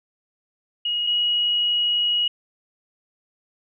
sine tone pair in turn, 2888 / 2902 Hz, F#7 / F#7, -43 / -34 cents, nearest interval unison, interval 9 cents, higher second, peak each -21 / -18 dBFS, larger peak second, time 0.85-1.07 / 1.07-2.28 s, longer second, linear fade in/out 5 ms, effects none

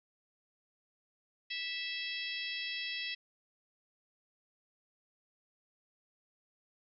harmonic tone, 657 Hz, E5, 6 cents flat, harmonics 3 / 4 / 5 / 6 / 7 / 8, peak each -43 / -41 / -42 / -45 / -48 / -46 dBFS, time 1.5-3.15 s, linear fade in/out 10 ms, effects none

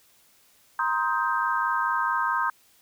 sine chord, C minor seventh, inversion third, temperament just, 941.9 / 1046.5 / 1255.8 / 1569.8 Hz, Bb5 / C6 / Eb6 / G6, +18 / 0 / +16 / +2 cents, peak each -28 dBFS, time 0.79-2.5 s, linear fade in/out 2 ms, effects white hiss -60 dBFS RMS until 2.81 s

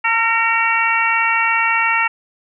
harmonic tone with a mistuned harmonic, 454.3 Hz, A#4, 45 cents flat, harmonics 2 / 3 / 4 / 5 / 6, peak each -20 / -20 / -20 / -20 / -20 dBFS, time 0.04-2.08 s, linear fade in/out 10 ms, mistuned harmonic 4, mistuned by +33 cents, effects none

